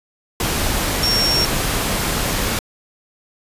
sine tone in noise, 5520 Hz, F8, 21 cents flat, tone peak -16 dBFS, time 1.03-1.45 s, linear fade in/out 2 ms, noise pink, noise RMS -20 dBFS, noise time 0.4-2.59 s, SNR +1 dB, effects resampled to 32000 Hz

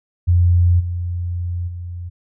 sine tone with level steps, 87.7 Hz, F2, 8 cents sharp, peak -10 / -20 / -26 dBFS, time 0.27-2.1 s, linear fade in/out 20 ms, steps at 0.79 / 1.67 s, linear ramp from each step 20 ms, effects none

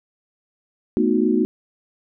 sine chord, B dominant seventh, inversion third, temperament equal with one note detuned, 220 / 246.9 / 311.1 / 367.2 Hz, A3 / B3 / D#4 / F#4, 0 / 0 / 0 / -13 cents, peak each -21 dBFS, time 0.97-1.45 s, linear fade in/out 0 ms, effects none

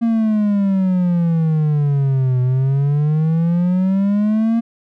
triangle exponential two-way sweep, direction down then up, 233 to 125.1 to 233 Hz, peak -11 dBFS, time 0.01-4.61 s, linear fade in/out 20 ms, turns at 2.41 s, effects none

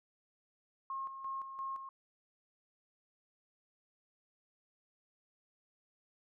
sine tone with tremolo, 1076 Hz, C6, 48 cents sharp, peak -37 dBFS, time 0.9-1.89 s, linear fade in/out 2 ms, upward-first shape square, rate 2.9 Hz, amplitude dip 55%, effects none

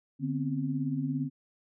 sine tone cluster, 147.3 / 248.3 / 265.8 Hz, D3 / B3 / C4, +6 / +9 / +27 cents, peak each -32 / -35 / -32 dBFS, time 0.19-1.3 s, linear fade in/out 50 ms, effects none

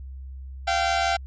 sawtooth tone pair together, 688.7 / 774 Hz, F5 / G5, -24 / -22 cents, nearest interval major second, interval 202 cents, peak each -20 dBFS, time 0.67-1.17 s, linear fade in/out 10 ms, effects added 66 Hz sine -35 dBFS peak until 1.26 s + resampled to 16000 Hz

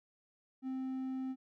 triangle tone, 261.6 Hz, C4, in tune, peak -34 dBFS, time 0.62-1.36 s, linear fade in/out 50 ms, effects none

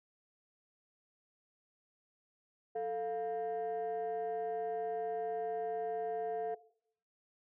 sine tone pair together, 442.2 / 702 Hz, A4 / F5, +9 / +9 cents, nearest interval minor sixth, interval 800 cents, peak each -34 / -36 dBFS, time 2.75-6.55 s, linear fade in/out 10 ms, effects noise-tail reverb RT60 0.6 s tail -19 dB re dry + tanh soft clip ceiling -31 dBFS

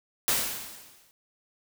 white noise with exponential decay, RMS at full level -23 dBFS, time 0.28-1.11 s, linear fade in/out 0 ms, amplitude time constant 180 ms, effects none

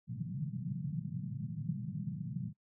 pink band-pass noise, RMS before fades -39 dBFS, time 0.07-2.53 s, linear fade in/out 50 ms, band 120 to 190 Hz, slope 48 dB/octave, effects noise-tail reverb RT60 0.1 s tail -22 dB re dry

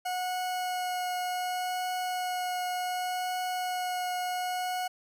40% pulse tone with vibrato, 729 Hz, F#5, 26 cents flat, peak -29 dBFS, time 0.05-4.88 s, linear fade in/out 10 ms, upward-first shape triangle, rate 0.67 Hz, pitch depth 10 cents each way, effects none

